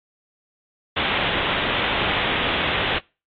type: low-pass noise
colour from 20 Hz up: white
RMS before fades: -23 dBFS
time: 0.96-2.99 s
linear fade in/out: 10 ms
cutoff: 3600 Hz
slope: 96 dB/octave
effects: noise-tail reverb RT60 0.3 s tail -24 dB re dry + AAC 32 kbps